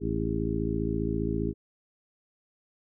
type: harmonic tone with a mistuned harmonic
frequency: 55 Hz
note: A1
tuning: in tune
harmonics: 1 / 2 / 3 / 4 / 5 / 6 / 7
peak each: -34 / -34 / -34 / -34 / -34 / -34 / -34 dBFS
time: 0-1.54 s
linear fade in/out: 50 ms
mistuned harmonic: 7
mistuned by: +89 cents
effects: none